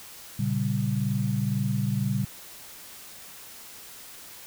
sine chord, G diminished, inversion first, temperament equal, 116.54 / 138.59 / 196 Hz, Bb2 / Db3 / G3, 0 / 0 / 0 cents, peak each -28 dBFS, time 0.39-2.25 s, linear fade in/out 5 ms, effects white hiss -45 dBFS RMS until 4.46 s

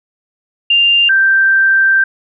sine tone pair in turn, 2794 / 1568.1 Hz, F7 / G6, 0 / 0 cents, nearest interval minor seventh, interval 1000 cents, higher first, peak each -7 dBFS, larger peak neither, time 0.7-1.09 / 1.09-2.04 s, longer second, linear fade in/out 5 ms, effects none

